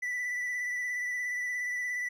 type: tone with vibrato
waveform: triangle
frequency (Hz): 1975.5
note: B6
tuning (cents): 0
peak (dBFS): -29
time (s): 0.02-2.09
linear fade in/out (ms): 10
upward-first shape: sine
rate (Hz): 17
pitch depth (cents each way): 23
effects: none